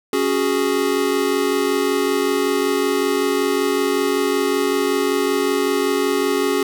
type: chord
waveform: square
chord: C# suspended fourth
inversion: none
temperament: equal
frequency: 277.2 / 370 / 415.3 Hz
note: C#4 / F#4 / G#4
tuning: 0 / 0 / 0 cents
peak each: -23 / -22 / -21 dBFS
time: 0.13-6.63 s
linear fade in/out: 2 ms
effects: none